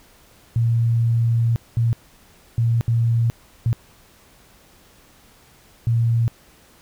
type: tone bursts at uneven times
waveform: sine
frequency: 116.1 Hz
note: A#2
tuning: 7 cents flat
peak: -15 dBFS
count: 6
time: 0.56-1.56 / 1.77-1.93 / 2.58-2.81 / 2.88-3.3 / 3.66-3.73 / 5.87-6.28 s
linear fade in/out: 0 ms
effects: pink hiss -52 dBFS RMS until 6.81 s